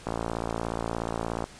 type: click train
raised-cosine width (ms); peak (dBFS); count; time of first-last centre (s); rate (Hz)
1; -15; 79; 0.07-1.441; 56.9
effects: pink hiss -48 dBFS RMS until 1.59 s + resampled to 22050 Hz